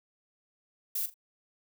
violet noise with echo, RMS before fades -32 dBFS, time 0.95-1.06 s, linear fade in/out 5 ms, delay 41 ms, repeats 2, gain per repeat -13 dB, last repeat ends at 1.142 s, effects none

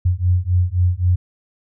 sine beating tone pair, 88 / 91.8 Hz, F2 / F#2, +14 / -13 cents, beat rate 3.8 Hz, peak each -17 dBFS, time 0.05-1.16 s, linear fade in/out 10 ms, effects none

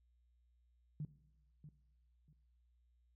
sine tone with echo, 150 Hz, D3, 37 cents sharp, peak -39 dBFS, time 1-1.05 s, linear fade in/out 2 ms, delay 640 ms, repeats 2, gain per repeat -12 dB, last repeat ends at 2.33 s, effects noise-tail reverb RT60 1.0 s tail -17 dB re dry + added 60 Hz sine -70 dBFS peak until 3.15 s

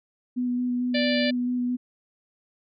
sine tone with vibrato, 246.9 Hz, B3, in tune, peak -23 dBFS, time 0.36-1.77 s, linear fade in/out 20 ms, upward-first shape square, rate 4.5 Hz, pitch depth 10 cents each way
harmonic tone, 587.3 Hz, D5, in tune, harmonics 1 / 3 / 4 / 5 / 6 / 7 / 8, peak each -26 / -31 / -32 / -33 / -34 / -34 / -35 dBFS, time 0.94-1.31 s, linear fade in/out 10 ms
effects none

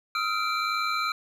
triangle tone cluster, 1267 / 1369 / 2346 / 4066 Hz, D#6 / F6 / D7 / B7, +31 / -35 / -2 / +50 cents, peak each -27 / -29 / -30 / -32 dBFS, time 0.15-1.12 s, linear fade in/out 2 ms, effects none

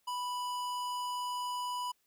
sine tone with hard clipping, 987.8 Hz, B5, in tune, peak -36 dBFS, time 0.07-1.92 s, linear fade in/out 10 ms, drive 18 dB, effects white hiss -75 dBFS RMS until 2.06 s

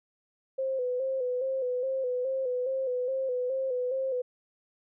sine tone with vibrato, 514 Hz, C5, 31 cents flat, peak -27 dBFS, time 0.58-4.22 s, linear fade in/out 10 ms, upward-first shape square, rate 2.4 Hz, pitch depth 53 cents each way, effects none

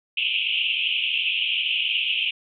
pink band-pass noise, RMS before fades -24 dBFS, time 0.17-2.31 s, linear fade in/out 5 ms, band 2500 to 3200 Hz, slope 96 dB/octave, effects none

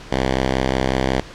5% pulse tone, 65.41 Hz, C2, in tune, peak -6 dBFS, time 0.11-1.21 s, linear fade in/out 10 ms, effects pink hiss -38 dBFS RMS until 1.34 s + low-pass 5000 Hz 12 dB/octave

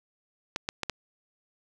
clicks, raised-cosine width 0.2 ms, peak -12 dBFS, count 4, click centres 0.561 / 0.689 / 0.833 / 0.897 s, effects none

